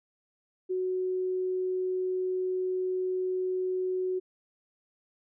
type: tone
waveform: sine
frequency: 370 Hz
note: F#4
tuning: in tune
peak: -27 dBFS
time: 0.69-4.2 s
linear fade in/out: 20 ms
effects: none